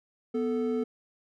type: tone pair together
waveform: triangle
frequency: 246.9 / 440 Hz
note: B3 / A4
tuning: 0 / 0 cents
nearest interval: minor seventh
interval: 1000 cents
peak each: -27 dBFS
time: 0.34-0.84 s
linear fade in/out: 10 ms
effects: none